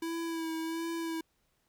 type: tone with vibrato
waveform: square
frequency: 328.1 Hz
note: E4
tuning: 8 cents flat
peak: -34 dBFS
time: 0.02-1.21 s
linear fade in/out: 5 ms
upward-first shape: sine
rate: 1.4 Hz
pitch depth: 27 cents each way
effects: pink hiss -75 dBFS RMS until 1.68 s